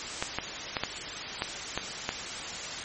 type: clicks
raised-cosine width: 0.3 ms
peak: -11 dBFS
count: 7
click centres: 0.225 / 0.386 / 0.768 / 0.836 / 1.421 / 1.776 / 2.091 s
effects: white hiss -36 dBFS RMS until 2.84 s + MP3 32 kbps